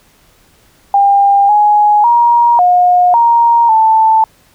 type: tone with pitch steps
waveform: sine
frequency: 800 / 835 / 947 / 717 / 936 / 883 Hz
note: G5 / G#5 / A#5 / F5 / A#5 / A5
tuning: +35 / +9 / +27 / +45 / +7 / +6 cents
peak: -5 dBFS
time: 0.94-4.24 s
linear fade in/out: 2 ms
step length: 550 ms
effects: pink hiss -49 dBFS RMS until 4.54 s